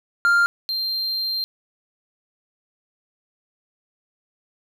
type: tone pair in turn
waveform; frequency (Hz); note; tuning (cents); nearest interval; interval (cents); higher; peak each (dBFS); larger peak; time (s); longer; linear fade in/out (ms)
triangle; 1396.9 / 4169; F6 / C8; 0 / -7; octave + perfect fifth; 1893; second; -12 / -21; first; 0.25-0.46 / 0.69-1.44; second; 0
effects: none